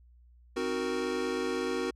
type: chord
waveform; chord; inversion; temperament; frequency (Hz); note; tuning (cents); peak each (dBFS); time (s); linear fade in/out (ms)
square; C half-diminished seventh; none; equal; 261.6 / 311.1 / 370 / 466.2; C4 / Eb4 / Gb4 / Bb4; 0 / 0 / 0 / 0; -37 / -40 / -34 / -35; 0.56-1.91; 10
effects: added 60 Hz sine -55 dBFS peak until 1.95 s + low-pass 7000 Hz 12 dB/octave